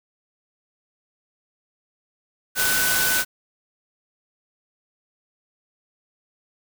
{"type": "tone in noise", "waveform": "sine", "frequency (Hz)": 1503, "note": "F#6", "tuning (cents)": 27, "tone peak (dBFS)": -23, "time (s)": [2.55, 3.25], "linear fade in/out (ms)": 50, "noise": "white", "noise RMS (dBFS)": -22, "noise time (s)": [2.55, 3.25], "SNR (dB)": -4, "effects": []}